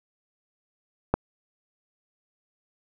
click, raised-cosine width 1 ms, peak -6 dBFS, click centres 1.14 s, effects none

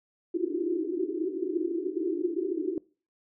white band-pass noise, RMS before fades -30 dBFS, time 0.34-2.78 s, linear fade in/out 2 ms, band 310 to 380 Hz, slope 96 dB/octave, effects noise-tail reverb RT60 0.4 s tail -24 dB re dry

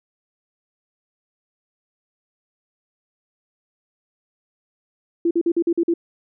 sine tone bursts, 338.7 Hz, E4, 47 cents sharp, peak -15 dBFS, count 7, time 5.25-5.939 s, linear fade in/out 5 ms, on 59 ms, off 46 ms, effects none

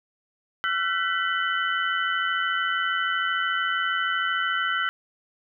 sine tone cluster, 1343 / 1423 / 1516 / 1974 / 3014 Hz, E6 / F6 / F#6 / B6 / F#7, +32 / +32 / +42 / -1 / +31 cents, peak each -27 / -34 / -27 / -31 / -31 dBFS, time 0.64-4.89 s, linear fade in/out 0 ms, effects none

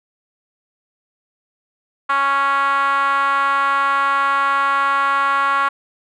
5% pulse tone with band-pass filter, 277.2 Hz, C#4, in tune, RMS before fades -17 dBFS, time 2.09-5.69 s, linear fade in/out 10 ms, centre 1200 Hz, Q 5.7, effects none

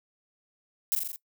violet noise with echo, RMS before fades -25 dBFS, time 0.92-0.95 s, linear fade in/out 0 ms, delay 42 ms, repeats 5, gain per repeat -3 dB, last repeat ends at 1.16 s, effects noise-tail reverb RT60 0.1 s tail -20 dB re dry

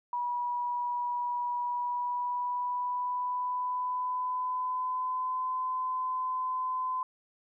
sine tone with pitch glide, 971 to 1021 Hz, B5 to C6, -30 to -43 cents, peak -29 dBFS, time 0.13-7.03 s, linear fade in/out 2 ms, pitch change +87 cents, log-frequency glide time 1.62-5.48 s, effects none

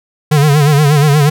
square tone with vibrato, 146.83 Hz, D3, in tune, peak -7 dBFS, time 0.31-1.3 s, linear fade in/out 10 ms, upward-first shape sine, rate 8.4 Hz, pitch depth 87 cents each way, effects none

